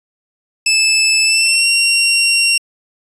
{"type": "tone with pitch glide", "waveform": "20% pulse", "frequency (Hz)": [2624, 2750], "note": ["E7", "F7"], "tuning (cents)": [-9, -27], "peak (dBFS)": -5, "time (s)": [0.66, 2.58], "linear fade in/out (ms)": 5, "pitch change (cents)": 82, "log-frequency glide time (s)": [1.24, 1.67], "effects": ["resampled to 24000 Hz"]}